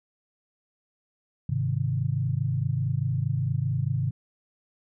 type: chord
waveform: sine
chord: Ab major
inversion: none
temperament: equal with one note detuned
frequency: 102.69 / 130.81 / 155.56 Hz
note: Ab2 / C3 / Eb3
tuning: -19 / 0 / 0 cents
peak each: -29 / -26 / -30 dBFS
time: 1.49-4.11 s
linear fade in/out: 5 ms
effects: none